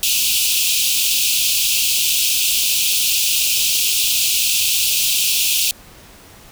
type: high-pass noise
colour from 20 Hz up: pink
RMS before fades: -17 dBFS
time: 0.03-5.71 s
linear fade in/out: 0 ms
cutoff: 2500 Hz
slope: 96 dB/octave
effects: pink hiss -43 dBFS RMS until 6.51 s